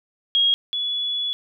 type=tone pair in turn; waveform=sine; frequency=3277 / 3409 Hz; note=G#7 / G#7; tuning=-24 / +45 cents; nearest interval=minor second; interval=69 cents; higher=second; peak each=-15 / -22 dBFS; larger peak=first; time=0.35-0.54 / 0.73-1.33 s; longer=second; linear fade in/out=0 ms; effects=none